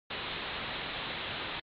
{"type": "low-pass noise", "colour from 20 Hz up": "white", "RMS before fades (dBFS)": -38, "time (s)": [0.1, 1.6], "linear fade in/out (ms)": 5, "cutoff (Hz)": 4000, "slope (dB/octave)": 96, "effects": ["AAC 64 kbps"]}